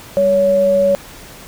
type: tone pair together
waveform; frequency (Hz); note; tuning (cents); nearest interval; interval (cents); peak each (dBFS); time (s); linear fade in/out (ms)
sine; 198.4 / 561.2; G3 / C#5; +21 / +21; octave + tritone; 1800; -22 / -10; 0.17-0.95; 0
effects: pink hiss -37 dBFS RMS until 1.47 s